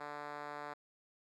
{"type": "tone with band-pass filter", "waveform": "5% pulse", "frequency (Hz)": 146.83, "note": "D3", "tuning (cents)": 0, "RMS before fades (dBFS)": -45, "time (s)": [0, 0.74], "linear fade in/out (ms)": 10, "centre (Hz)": 880, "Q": 0.75, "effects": []}